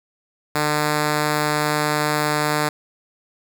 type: tone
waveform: 5% pulse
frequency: 150.2 Hz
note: D3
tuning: 39 cents sharp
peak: -7 dBFS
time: 0.55-2.69 s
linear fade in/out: 5 ms
effects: none